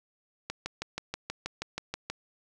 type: click train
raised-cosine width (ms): 0.2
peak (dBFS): -16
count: 11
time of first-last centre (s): 0.5-2.1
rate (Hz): 6.25
effects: none